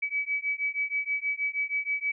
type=beating tone pair; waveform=sine; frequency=2282 / 2288.3 Hz; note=C#7 / D7; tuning=+50 / -46 cents; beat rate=6.3 Hz; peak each=-30 dBFS; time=0.02-2.12 s; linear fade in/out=10 ms; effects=none